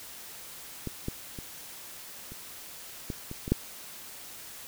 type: clicks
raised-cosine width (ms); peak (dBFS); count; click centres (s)
3; -20 / -18 / -26 / -30 / -20 / -25 / -22 / -9; 8; 0.873 / 1.084 / 1.388 / 2.32 / 3.102 / 3.314 / 3.479 / 3.52
effects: white hiss -45 dBFS RMS until 4.67 s